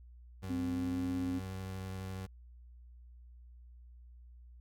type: tone with vibrato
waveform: 30% pulse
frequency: 94.5 Hz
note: F#2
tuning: 37 cents sharp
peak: -37 dBFS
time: 0.42-2.27 s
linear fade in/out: 20 ms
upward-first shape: sine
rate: 12 Hz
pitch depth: 12 cents each way
type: tone with pitch glide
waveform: sine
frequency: 261.6 to 267.3 Hz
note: C4 to C4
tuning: 0 to +37 cents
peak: -33 dBFS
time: 0.49-1.4 s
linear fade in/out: 20 ms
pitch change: +37 cents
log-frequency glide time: 0.71-1.09 s
effects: added 60 Hz sine -52 dBFS peak until 4.6 s